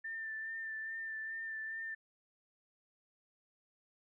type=tone with vibrato; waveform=sine; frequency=1784 Hz; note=A6; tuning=23 cents sharp; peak=-39 dBFS; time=0.04-1.95 s; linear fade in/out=10 ms; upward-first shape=sine; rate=2.4 Hz; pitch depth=22 cents each way; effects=none